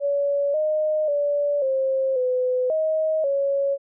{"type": "tone with pitch steps", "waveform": "sine", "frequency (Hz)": [567, 616, 578, 532, 505, 630, 556], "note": ["C#5", "D#5", "D5", "C5", "B4", "D#5", "C#5"], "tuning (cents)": [39, -17, -28, 29, 39, 21, 5], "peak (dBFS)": -19, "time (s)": [0, 3.78], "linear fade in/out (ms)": 50, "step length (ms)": 540, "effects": []}